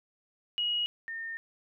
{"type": "tone pair in turn", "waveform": "sine", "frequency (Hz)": [2897, 1821.3], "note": ["F#7", "A#6"], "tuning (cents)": [-37, -41], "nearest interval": "minor sixth", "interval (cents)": 804, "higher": "first", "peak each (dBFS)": [-27, -35], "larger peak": "first", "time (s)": [[0.58, 0.86], [1.08, 1.37]], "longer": "second", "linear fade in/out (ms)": 0, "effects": []}